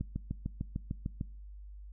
click train, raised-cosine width 5 ms, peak -22 dBFS, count 9, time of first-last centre 0.01-1.211 s, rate 6.66 Hz, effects noise-tail reverb RT60 0.5 s tail -22 dB re dry + added 50 Hz sine -45 dBFS peak until 1.92 s

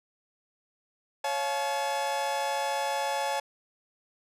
40% pulse chord, Db augmented, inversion none, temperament equal with one note detuned, 554.4 / 698.5 / 858.4 Hz, Db5 / F5 / A5, 0 / 0 / -43 cents, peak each -32 / -35 / -29 dBFS, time 1.24-3.4 s, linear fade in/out 5 ms, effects low-pass 11000 Hz 12 dB/octave

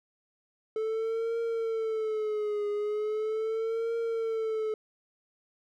triangle tone with vibrato, 436.6 Hz, A4, 13 cents flat, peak -26 dBFS, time 0.76-4.74 s, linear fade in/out 2 ms, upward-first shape triangle, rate 0.39 Hz, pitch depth 100 cents each way, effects none

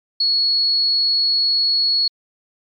sine tone, 4358 Hz, C#8, 30 cents flat, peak -14 dBFS, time 0.2-2.08 s, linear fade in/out 5 ms, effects MP3 64 kbps

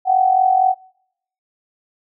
sine tone with amplitude modulation, 750 Hz, F#5, 23 cents sharp, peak -8 dBFS, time 0.05-0.75 s, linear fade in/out 50 ms, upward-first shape sine, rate 44.2 Hz, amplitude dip 70%, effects noise-tail reverb RT60 0.7 s tail -25 dB re dry

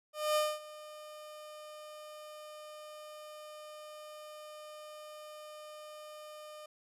30% pulse tone with ADSR envelope, 607 Hz, D#5, 43 cents flat, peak -24 dBFS, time 0.13-6.66 s, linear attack 230 ms, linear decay 230 ms, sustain -20 dB, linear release 4 ms, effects resampled to 32000 Hz

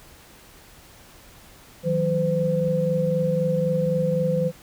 sine tone cluster, 159.6 / 183.5 / 510 Hz, D#3 / F#3 / C5, +44 / -14 / -44 cents, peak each -24 / -27 / -22 dBFS, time 1.83-4.52 s, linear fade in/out 50 ms, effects pink hiss -49 dBFS RMS until 4.62 s

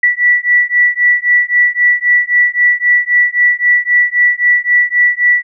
sine beating tone pair, 1954 / 1957.8 Hz, B6 / B6, -19 / -16 cents, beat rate 3.8 Hz, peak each -11 dBFS, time 0.03-5.43 s, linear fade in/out 5 ms, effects none

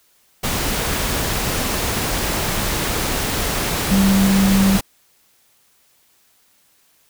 sine tone in noise, 194.7 Hz, G3, 12 cents flat, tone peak -12 dBFS, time 3.91-4.78 s, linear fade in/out 10 ms, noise pink, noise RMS -21 dBFS, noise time 0.43-4.81 s, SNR +6 dB, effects white hiss -58 dBFS RMS until 7.09 s

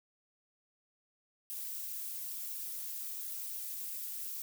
violet noise with flanger, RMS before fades -41 dBFS, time 1.5-4.42 s, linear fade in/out 0 ms, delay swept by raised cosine 1.8 to 3.1 ms, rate 2.9 Hz, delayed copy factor +0.9, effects none

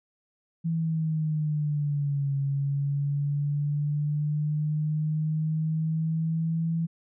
sine exponential two-way sweep, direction down then up, 165.5 to 138.59 to 165.5 Hz, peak -24 dBFS, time 0.64-6.87 s, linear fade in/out 20 ms, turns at 2.36 s, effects none

